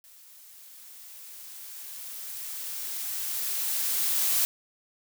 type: noise with level ramp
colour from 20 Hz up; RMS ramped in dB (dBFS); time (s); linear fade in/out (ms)
blue; -53 to -24; 0.04-4.45; 0
effects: none